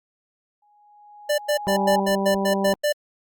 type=tone with exponential growth; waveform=sine; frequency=830.6 Hz; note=G#5; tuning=in tune; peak=-19 dBFS; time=0.62-2 s; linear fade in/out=5 ms; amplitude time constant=300 ms
type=tone bursts; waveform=square; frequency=591 Hz; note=D5; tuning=11 cents sharp; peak=-19 dBFS; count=9; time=1.29-2.927 s; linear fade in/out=10 ms; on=93 ms; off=100 ms
type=harmonic tone; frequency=196 Hz; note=G3; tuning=in tune; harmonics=1 / 2 / 3 / 4 / 5; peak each=-24 / -27 / -29 / -30 / -31 dBFS; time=1.67-2.74 s; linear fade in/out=0 ms
effects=Opus 48 kbps